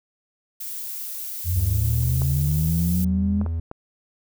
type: noise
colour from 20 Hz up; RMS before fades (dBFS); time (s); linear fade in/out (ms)
violet; -32; 0.6-3.05; 10
type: linear sweep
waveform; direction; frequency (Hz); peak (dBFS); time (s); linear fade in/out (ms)
sine; up; 84.7 to 208.8; -20; 1.44-3.46; 50
type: tone with pitch glide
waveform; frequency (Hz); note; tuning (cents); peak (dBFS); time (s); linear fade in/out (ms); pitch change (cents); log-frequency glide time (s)
triangle; 75.9 to 82.29; D#2 to E2; -42 to -2; -21; 1.56-3.6; 5; +140; 1.75-3.28
type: clicks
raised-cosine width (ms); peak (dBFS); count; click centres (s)
1; -20; 4; 2.219 / 3.414 / 3.463 / 3.714
effects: none